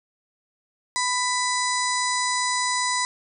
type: harmonic tone with a mistuned harmonic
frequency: 995 Hz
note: B5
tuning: 13 cents sharp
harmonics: 1 / 2 / 4 / 5 / 6 / 7 / 8 / 9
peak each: -25 / -28 / -31 / -32 / -33 / -33 / -34 / -35 dBFS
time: 0.96-3.05 s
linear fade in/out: 0 ms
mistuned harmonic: 9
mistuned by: -16 cents
effects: none